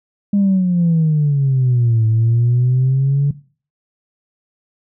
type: exponential two-way sweep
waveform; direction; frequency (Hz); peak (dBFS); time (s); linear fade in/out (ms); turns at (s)
sine; down then up; 204.6 to 110 to 143.9; -10; 0.33-3.31; 5; 2.06
effects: noise-tail reverb RT60 0.4 s tail -18 dB re dry + tanh soft clip ceiling -8 dBFS